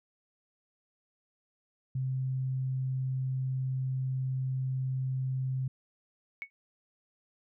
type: tone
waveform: sine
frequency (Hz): 130.81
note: C3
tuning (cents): 0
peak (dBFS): -29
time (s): 1.95-5.68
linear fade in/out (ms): 5
type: tone with exponential decay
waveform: sine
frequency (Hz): 2217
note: C#7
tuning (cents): 0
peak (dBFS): -31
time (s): 6.42-6.5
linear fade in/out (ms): 0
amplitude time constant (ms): 16
effects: none